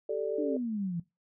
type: chord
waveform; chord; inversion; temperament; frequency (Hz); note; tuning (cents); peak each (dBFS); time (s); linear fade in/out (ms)
sine; G suspended second; none; equal; 392 / 440 / 587.3; G4 / A4 / D5; 0 / 0 / 0; -36 / -31 / -34; 0.09-0.57; 5
type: exponential sweep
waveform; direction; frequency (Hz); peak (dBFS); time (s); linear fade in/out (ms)
sine; down; 311.1 to 164.81; -30; 0.38-1; 5
effects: noise-tail reverb RT60 0.2 s tail -18 dB re dry